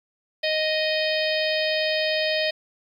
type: harmonic tone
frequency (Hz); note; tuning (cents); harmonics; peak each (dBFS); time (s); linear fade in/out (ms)
622.3; D#5; 0; 1 / 3 / 4 / 5 / 6 / 7 / 8; -24 / -29 / -30 / -31 / -32 / -32 / -33; 0.43-2.51; 10
effects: 9-bit